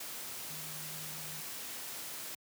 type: tone in noise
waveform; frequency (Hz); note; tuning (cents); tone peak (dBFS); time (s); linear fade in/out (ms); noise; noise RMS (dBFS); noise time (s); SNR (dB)
sine; 155.56; D#3; 0; -50; 0.5-1.41; 5; white; -43; 0-2.35; -10
effects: high-pass 100 Hz 12 dB/octave